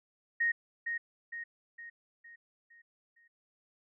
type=tone with echo; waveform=sine; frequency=1864.7 Hz; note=A#6; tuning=in tune; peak=-26 dBFS; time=0.4-0.52 s; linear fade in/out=10 ms; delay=460 ms; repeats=6; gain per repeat=-6 dB; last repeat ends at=3.28 s; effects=none